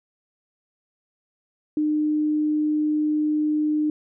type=tone; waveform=sine; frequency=303.3 Hz; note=D#4; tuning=44 cents flat; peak=-19 dBFS; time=1.77-3.9 s; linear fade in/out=2 ms; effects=none